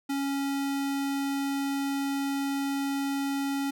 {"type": "tone", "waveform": "square", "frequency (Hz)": 277.2, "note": "C#4", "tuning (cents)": 0, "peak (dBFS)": -28, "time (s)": [0.09, 3.71], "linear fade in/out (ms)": 10, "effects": []}